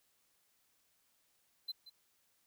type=tone with echo; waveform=triangle; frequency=4062 Hz; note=B7; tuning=48 cents sharp; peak=-36 dBFS; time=1.68-1.72 s; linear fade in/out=10 ms; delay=180 ms; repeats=1; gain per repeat=-14 dB; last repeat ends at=1.9 s; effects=white hiss -75 dBFS RMS until 2.46 s